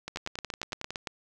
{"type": "two click trains", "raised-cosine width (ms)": 0.2, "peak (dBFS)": [-16, -19], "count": [9, 10], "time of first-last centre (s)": [[0.16, 1.072], [0.08, 0.906]], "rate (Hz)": [8.77, 10.9], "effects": []}